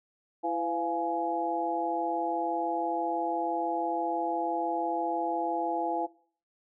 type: tone cluster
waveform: sine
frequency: 333.9 / 505 / 692 / 838 Hz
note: E4 / B4 / F5 / G#5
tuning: +22 / +39 / -16 / +15 cents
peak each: -33 / -37 / -32 / -31 dBFS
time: 0.43-6.07 s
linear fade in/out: 20 ms
effects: noise-tail reverb RT60 0.5 s tail -21 dB re dry